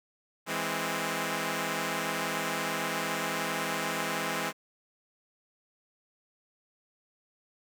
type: chord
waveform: 5% pulse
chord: E augmented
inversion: none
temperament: equal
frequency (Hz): 164.81 / 207.7 / 261.6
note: E3 / G#3 / B#3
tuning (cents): 0 / 0 / 0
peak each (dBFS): -23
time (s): 0.46-4.53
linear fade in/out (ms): 50
effects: none